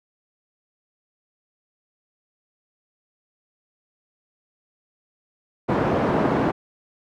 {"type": "band-pass noise", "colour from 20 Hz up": "pink", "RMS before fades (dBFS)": -21, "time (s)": [5.68, 6.52], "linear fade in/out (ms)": 20, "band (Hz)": [160, 970], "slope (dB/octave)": 12, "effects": []}